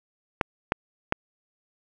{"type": "clicks", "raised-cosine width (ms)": 0.5, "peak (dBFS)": -6, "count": 3, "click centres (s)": [0.412, 0.721, 1.124], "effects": []}